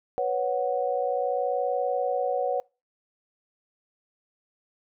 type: chord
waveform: sine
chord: B suspended second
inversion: none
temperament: equal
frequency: 493.9 / 554.4 / 740 Hz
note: B4 / C#5 / F#5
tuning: 0 / 0 / 0 cents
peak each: -28 dBFS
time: 0.18-2.6 s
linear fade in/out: 0 ms
effects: noise-tail reverb RT60 0.3 s tail -26 dB re dry